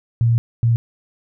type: tone bursts at uneven times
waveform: sine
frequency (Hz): 116.54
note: A#2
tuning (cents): 0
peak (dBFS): -12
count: 2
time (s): 0.21-0.38 / 0.63-0.76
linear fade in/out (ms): 0
effects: none